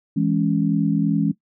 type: chord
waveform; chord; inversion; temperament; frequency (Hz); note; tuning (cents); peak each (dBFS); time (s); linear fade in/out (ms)
sine; C# minor; first; equal; 164.81 / 207.7 / 277.2; E3 / G#3 / C#4; 0 / 0 / 0; -21; 0.16-1.32; 10
effects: noise-tail reverb RT60 0.1 s tail -17 dB re dry